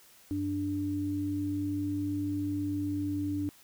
sine tone pair together, 98 / 293.7 Hz, G2 / D4, 0 / 0 cents, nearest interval octave + perfect fifth, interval 1900 cents, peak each -36 / -30 dBFS, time 0.31-3.49 s, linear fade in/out 0 ms, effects white hiss -58 dBFS RMS until 3.63 s

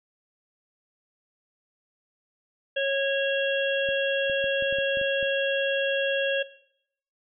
harmonic tone, 549 Hz, C#5, 17 cents flat, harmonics 1 / 3 / 5 / 6, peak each -25 / -30 / -32 / -33 dBFS, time 2.76-6.43 s, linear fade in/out 10 ms
clicks, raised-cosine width 3 ms, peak -30 dBFS, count 9, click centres 3.889 / 4.298 / 4.442 / 4.624 / 4.726 / 4.786 / 4.972 / 5.014 / 5.228 s
effects noise-tail reverb RT60 0.7 s tail -17 dB re dry

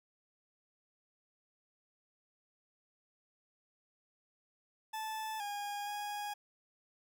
40% pulse tone with pitch steps, 874 / 818 / 826 Hz, A5 / G#5 / G#5, -12 / -26 / -10 cents, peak -37 dBFS, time 4.93-6.34 s, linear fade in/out 10 ms, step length 470 ms, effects none

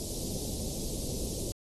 pink band-stop noise, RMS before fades -36 dBFS, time 0-1.52 s, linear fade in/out 0 ms, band 550 to 4400 Hz, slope 24 dB/octave, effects AAC 32 kbps

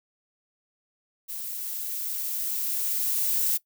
violet noise with level ramp, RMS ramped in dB -35 to -24 dBFS, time 1.28-3.58 s, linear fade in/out 20 ms, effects noise-tail reverb RT60 0.1 s tail -20 dB re dry

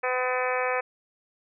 harmonic tone, 253.1 Hz, B3, 43 cents sharp, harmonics 2 / 3 / 4 / 5 / 6 / 7 / 8 / 9 / 10, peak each -28 / -32 / -33 / -33 / -37 / -33 / -39 / -34 / -37 dBFS, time 0.03-0.81 s, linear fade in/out 10 ms, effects none

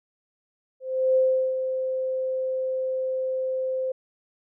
sine tone with ADSR envelope, 520 Hz, C5, 11 cents flat, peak -16 dBFS, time 0.8-3.92 s, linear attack 360 ms, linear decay 380 ms, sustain -8 dB, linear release 6 ms, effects none

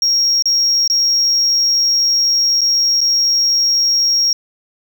sine tone with dropouts, 5588 Hz, F8, in tune, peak -9 dBFS, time 0.02-4.33 s, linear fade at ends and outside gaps 2 ms, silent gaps 0.424-0.456 / 0.877-0.899 / 2.609-2.615 / 3.007-3.013 s, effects tanh soft clip ceiling -9 dBFS + 8-bit

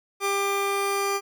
30% pulse tone pair together, 397.6 / 1193 Hz, G4 / D6, +25 / +27 cents, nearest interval octave + perfect fifth, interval 1902 cents, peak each -23 dBFS, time 0.2-1.21 s, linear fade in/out 50 ms, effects none

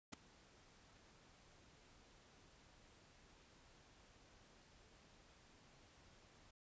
pink noise with ADSR envelope, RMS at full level -45 dBFS, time 0.12-6.51 s, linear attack 16 ms, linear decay 4 ms, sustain -22 dB, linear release 8 ms, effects resampled to 16000 Hz

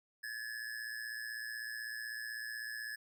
square tone with amplitude modulation, 1705 Hz, G#6, 45 cents sharp, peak -38 dBFS, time 0.23-2.96 s, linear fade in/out 10 ms, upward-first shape sine, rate 116 Hz, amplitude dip 70%, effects none

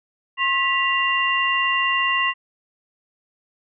sine tone cluster, 1070 / 1959 / 2784 Hz, C6 / B6 / F7, +38 / -15 / -6 cents, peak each -22 dBFS, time 0.37-2.34 s, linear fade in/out 50 ms, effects none

